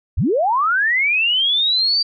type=linear sweep; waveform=sine; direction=up; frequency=43.65 to 4699 Hz; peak=-14 dBFS; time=0.17-2.03 s; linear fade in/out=10 ms; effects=none